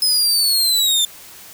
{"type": "linear sweep", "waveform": "sawtooth", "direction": "down", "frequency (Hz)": [5110, 3540], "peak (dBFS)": -11, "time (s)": [0.02, 1.05], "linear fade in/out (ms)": 2, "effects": ["white hiss -40 dBFS RMS until 1.53 s"]}